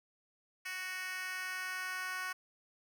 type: tone with high-pass filter sweep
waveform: 10% pulse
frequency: 370 Hz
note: F#4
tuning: in tune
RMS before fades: -40 dBFS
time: 0.65-2.33 s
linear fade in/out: 10 ms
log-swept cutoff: 2000 to 1300 Hz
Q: 1.8
effects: none